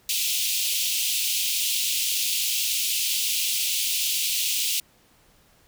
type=high-pass noise; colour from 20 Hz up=pink; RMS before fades=-25 dBFS; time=0.09-4.8 s; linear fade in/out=2 ms; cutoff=2600 Hz; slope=48 dB/octave; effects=pink hiss -59 dBFS RMS until 5.67 s